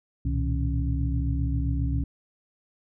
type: tone cluster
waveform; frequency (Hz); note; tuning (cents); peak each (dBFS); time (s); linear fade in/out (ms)
sine; 66.5 / 113.7 / 121.3 / 158.2 / 276; C2 / A#2 / B2 / D#3 / C#4; +29 / -43 / -31 / +29 / -7; -25 / -33 / -31 / -33 / -33; 0.25-2.04; 5
effects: none

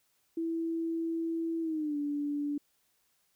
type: tone with pitch glide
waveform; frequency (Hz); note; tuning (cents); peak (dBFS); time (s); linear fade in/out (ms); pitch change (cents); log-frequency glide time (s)
sine; 329.6 to 290.3; E4 to D4; 0 to -20; -30; 0.37-2.58; 5; -220; 1.61-1.97
effects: white hiss -73 dBFS RMS until 3.35 s

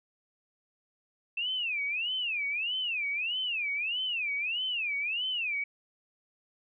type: tone with vibrato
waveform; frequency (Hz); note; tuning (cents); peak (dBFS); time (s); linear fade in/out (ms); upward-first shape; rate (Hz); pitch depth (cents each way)
sine; 2625; E7; -8; -29; 1.37-5.64; 5; sine; 1.6; 270
effects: none

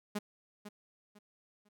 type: tone with echo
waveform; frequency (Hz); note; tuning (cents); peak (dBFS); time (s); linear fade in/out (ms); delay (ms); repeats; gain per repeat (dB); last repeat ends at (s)
sawtooth; 207.7; G#3; 0; -29; 0.15-0.19; 10; 500; 3; -11; 1.69
effects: none

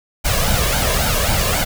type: noise with flanger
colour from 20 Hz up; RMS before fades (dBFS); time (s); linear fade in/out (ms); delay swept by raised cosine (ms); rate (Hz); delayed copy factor
pink; -17; 0.24-1.65; 20; 1.3 to 1.82; 3.7; +0.7
effects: none

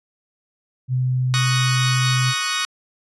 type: tone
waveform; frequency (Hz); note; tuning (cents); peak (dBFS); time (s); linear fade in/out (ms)
sine; 127.6; C3; -43; -17; 0.88-2.34; 50
type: chord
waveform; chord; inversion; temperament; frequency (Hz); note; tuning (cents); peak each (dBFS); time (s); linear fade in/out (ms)
15% pulse; D# minor seventh; third; equal; 1108.7 / 1244.5 / 1480 / 1864.7; C#6 / D#6 / F#6 / A#6; 0 / 0 / 0 / 0; -21 / -19 / -19 / -21; 1.34-2.65; 0
effects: resampled to 24000 Hz

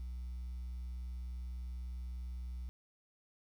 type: tone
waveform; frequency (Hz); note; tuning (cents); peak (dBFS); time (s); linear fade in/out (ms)
sine; 61.74; B1; 0; -37; 0-2.69; 0
effects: tanh soft clip ceiling -39 dBFS + 11-bit

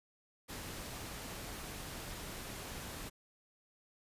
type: noise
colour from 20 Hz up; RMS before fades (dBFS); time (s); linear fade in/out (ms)
pink; -45; 0.48-3.1; 20
effects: resampled to 32000 Hz

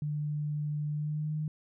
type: tone with pitch glide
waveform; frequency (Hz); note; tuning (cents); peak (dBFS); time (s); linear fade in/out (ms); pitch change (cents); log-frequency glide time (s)
sine; 149 to 153.37; D3 to D#3; +25 to -25; -30; 0.02-1.48; 2; +50; 0.9-1.34
effects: none

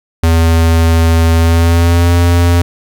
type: tone with pitch glide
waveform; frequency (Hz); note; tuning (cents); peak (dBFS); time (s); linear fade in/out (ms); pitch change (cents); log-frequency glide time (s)
square; 82.41 to 86.46; E2 to F2; 0 to -17; -7; 0.23-2.62; 5; +83; 1.36-2.13
effects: 8-bit

